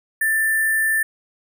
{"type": "tone with sample-and-hold", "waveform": "sine", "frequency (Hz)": 1774, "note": "A6", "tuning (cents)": 14, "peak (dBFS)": -16, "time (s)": [0.21, 1.03], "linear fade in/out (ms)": 5, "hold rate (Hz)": 11025, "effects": []}